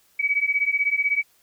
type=beating tone pair; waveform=sine; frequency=2265 / 2281 Hz; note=C#7 / C#7; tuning=+37 / +49 cents; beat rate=16 Hz; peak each=-23 / -22 dBFS; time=0.19-1.23 s; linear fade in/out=10 ms; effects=white hiss -61 dBFS RMS until 1.42 s